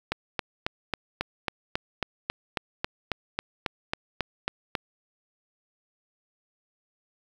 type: click train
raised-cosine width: 0.3 ms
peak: -10 dBFS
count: 18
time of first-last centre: 0.12-4.752 s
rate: 3.67 Hz
effects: 7-bit